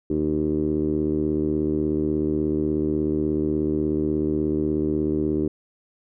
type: tone with low-pass filter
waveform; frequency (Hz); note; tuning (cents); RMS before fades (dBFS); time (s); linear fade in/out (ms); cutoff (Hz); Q
10% pulse; 76.5; D#2; -29; -23; 0.1-5.48; 5; 350; 4.9
effects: none